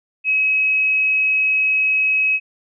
sine tone, 2555 Hz, D#7, 45 cents sharp, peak -14 dBFS, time 0.24-2.4 s, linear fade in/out 50 ms, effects none

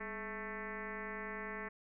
sine tone with frequency modulation, 1100 Hz, C#6, 14 cents flat, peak -40 dBFS, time 0-1.69 s, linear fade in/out 10 ms, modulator 225 Hz, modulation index 4.5, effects none

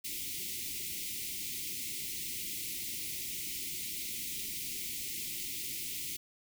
white band-stop noise, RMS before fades -39 dBFS, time 0.04-6.17 s, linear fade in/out 10 ms, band 400 to 2000 Hz, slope 96 dB/octave, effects none

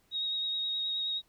sine tone with vibrato, 3768 Hz, A#7, 18 cents sharp, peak -30 dBFS, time 0.11-1.22 s, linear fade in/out 50 ms, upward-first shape sine, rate 9.5 Hz, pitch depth 17 cents each way, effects pink hiss -69 dBFS RMS until 1.28 s

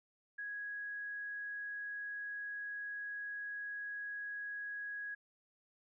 sine tone, 1661.2 Hz, G#6, in tune, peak -40 dBFS, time 0.38-5.15 s, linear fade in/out 10 ms, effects none

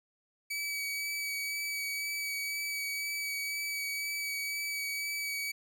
sawtooth tone with vibrato, 2281 Hz, C#7, 49 cents sharp, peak -30 dBFS, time 0.5-5.52 s, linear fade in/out 10 ms, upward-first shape sine, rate 2 Hz, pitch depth 13 cents each way, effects none

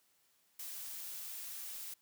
blue noise, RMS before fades -45 dBFS, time 0.59-1.94 s, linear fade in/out 5 ms, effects white hiss -73 dBFS RMS until 2.01 s + high-pass 80 Hz 12 dB/octave

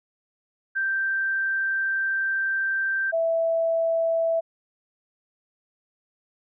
sine tone pair in turn, 1568 / 659.3 Hz, G6 / E5, 0 / 0 cents, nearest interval octave + minor third, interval 1500 cents, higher first, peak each -22 / -20 dBFS, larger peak second, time 0.75-3.12 / 3.12-4.41 s, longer first, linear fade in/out 20 ms, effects none

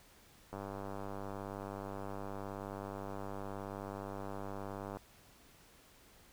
click train, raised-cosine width 1 ms, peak -29 dBFS, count 441, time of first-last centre 0.53-4.97 s, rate 99.1 Hz, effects pink hiss -62 dBFS RMS until 6.32 s

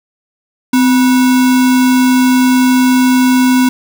sine tone with sample-and-hold, 255.7 Hz, C4, 40 cents flat, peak -6 dBFS, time 0.73-3.69 s, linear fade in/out 5 ms, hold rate 1225 Hz, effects none

